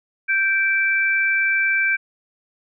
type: tone pair together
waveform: sine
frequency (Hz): 1568 / 2330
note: G6 / D7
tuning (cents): 0 / -14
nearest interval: perfect fifth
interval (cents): 686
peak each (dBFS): -19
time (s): 0.28-1.97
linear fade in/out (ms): 20
effects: none